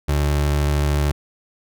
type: tone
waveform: 30% pulse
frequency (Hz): 73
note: D2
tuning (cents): -10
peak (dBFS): -14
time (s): 0.08-1.12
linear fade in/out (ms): 10
effects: none